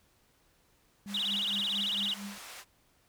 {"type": "band-pass noise", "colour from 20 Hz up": "pink", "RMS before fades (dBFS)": -47, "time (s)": [1.06, 2.65], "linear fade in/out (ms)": 50, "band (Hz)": [870, 12000], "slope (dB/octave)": 12}
{"type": "tone with tremolo", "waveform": "sine", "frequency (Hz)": 201.2, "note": "G3", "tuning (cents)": 45, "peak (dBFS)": -37, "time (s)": [1.06, 2.38], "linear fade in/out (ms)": 0, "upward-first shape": "triangle", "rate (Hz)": 4.4, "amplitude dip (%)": 90}
{"type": "tone with vibrato", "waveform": "sine", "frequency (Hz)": 3322, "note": "G#7", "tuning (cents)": 0, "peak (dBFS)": -29, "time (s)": [1.14, 2.14], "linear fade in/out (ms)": 5, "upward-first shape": "sine", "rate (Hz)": 18, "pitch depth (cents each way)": 280}
{"effects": ["pink hiss -68 dBFS RMS until 3.08 s"]}